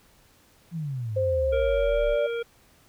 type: exponential sweep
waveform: sine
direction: down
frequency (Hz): 174.61 to 31.47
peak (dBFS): -28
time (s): 0.71-2.17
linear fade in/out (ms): 50
type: tone with pitch glide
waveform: sine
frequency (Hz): 523.3 to 584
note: C5 to D5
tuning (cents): 0 to -10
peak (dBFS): -22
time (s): 1.16-2.27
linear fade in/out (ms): 10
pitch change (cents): +190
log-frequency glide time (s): 1.4-2.02
type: harmonic tone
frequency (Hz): 466.9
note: A#4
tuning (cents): +3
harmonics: 1 / 3 / 5 / 7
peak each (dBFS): -27 / -37 / -41 / -44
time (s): 1.52-2.43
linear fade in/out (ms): 10
effects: pink hiss -59 dBFS RMS until 2.88 s